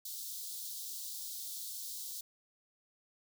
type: high-pass noise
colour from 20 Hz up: white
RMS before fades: -43 dBFS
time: 0.05-2.21 s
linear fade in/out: 5 ms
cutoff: 3600 Hz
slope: 48 dB/octave
effects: none